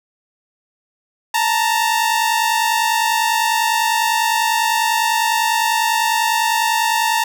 sawtooth tone pair together, 882.3 / 932.3 Hz, A5 / A#5, +5 / 0 cents, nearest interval minor second, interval 95 cents, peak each -14 dBFS, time 1.34-7.24 s, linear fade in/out 5 ms, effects none

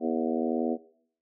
harmonic tone with a mistuned harmonic, 80.9 Hz, E2, 32 cents flat, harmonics 3 / 4 / 5 / 6 / 7 / 8 / 9, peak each -29 / -31 / -33 / -35 / -36 / -37 / -38 dBFS, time 0-0.78 s, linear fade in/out 50 ms, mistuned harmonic 8, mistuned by +31 cents, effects noise-tail reverb RT60 0.6 s tail -19 dB re dry

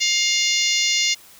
harmonic tone with a mistuned harmonic, 706 Hz, F5, 19 cents sharp, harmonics 3 / 4 / 5 / 6 / 7 / 8 / 9 / 10, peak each -23 / -24 / -25 / -26 / -26 / -27 / -28 / -28 dBFS, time 0-1.15 s, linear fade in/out 20 ms, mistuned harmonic 10, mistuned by -37 cents, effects white hiss -47 dBFS RMS until 1.39 s

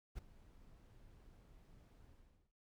brown noise with ADSR envelope, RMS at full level -43 dBFS, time 0.15-2.52 s, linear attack 32 ms, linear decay 10 ms, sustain -19 dB, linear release 450 ms, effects none

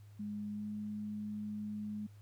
sine tone with pitch glide, 207.9 to 210.2 Hz, G#3 to G#3, +2 to +21 cents, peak -38 dBFS, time 0.19-2.07 s, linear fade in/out 10 ms, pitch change +19 cents, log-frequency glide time 0.52-0.66 s, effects added 103 Hz sine -53 dBFS peak until 2.21 s + pink hiss -70 dBFS RMS until 2.21 s

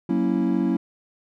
triangle chord, F# dominant seventh, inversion none, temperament equal, 185 / 233.1 / 277.2 / 329.6 Hz, F#3 / A#3 / C#4 / E4, 0 / 0 / 0 / 0 cents, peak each -23 dBFS, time 0.09-0.77 s, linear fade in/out 5 ms, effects none

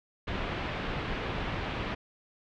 pink low-pass noise, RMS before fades -34 dBFS, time 0.27-1.95 s, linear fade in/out 10 ms, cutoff 3300 Hz, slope 24 dB/octave, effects none

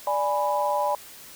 sine chord, G# diminished, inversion second, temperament equal, 587.3 / 830.6 / 987.8 Hz, D5 / G#5 / B5, 0 / 0 / 0 cents, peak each -26 dBFS, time 0.07-0.95 s, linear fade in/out 2 ms, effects white hiss -45 dBFS RMS until 1.35 s

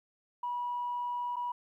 sine tone with dropouts, 972 Hz, B5, 28 cents flat, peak -31 dBFS, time 0.43-1.52 s, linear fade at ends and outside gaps 5 ms, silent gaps 1.359-1.365 s, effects tanh soft clip ceiling -27 dBFS + 12-bit

